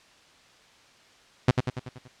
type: tone with echo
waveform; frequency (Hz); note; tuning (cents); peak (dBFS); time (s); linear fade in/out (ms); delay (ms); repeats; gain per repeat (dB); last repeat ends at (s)
sawtooth; 126.4; B2; +41; -11; 1.48-1.51; 5; 95; 6; -5; 2.08
effects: white hiss -56 dBFS RMS until 2.2 s + low-pass 5000 Hz 12 dB/octave